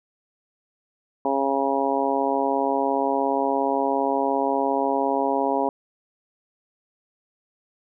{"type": "harmonic tone", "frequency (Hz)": 137.2, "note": "C#3", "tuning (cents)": -17, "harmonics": [2, 3, 4, 5, 6, 7], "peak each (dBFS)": [-27, -27, -27, -27, -27, -27], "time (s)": [1.25, 5.69], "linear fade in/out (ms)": 2, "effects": []}